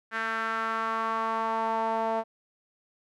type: tone with band-pass filter sweep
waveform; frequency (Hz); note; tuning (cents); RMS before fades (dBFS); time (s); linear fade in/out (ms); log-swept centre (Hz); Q
sawtooth; 224.2; A3; +33; -29; 0.11-2.24; 50; 1600 to 760; 3.6
effects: none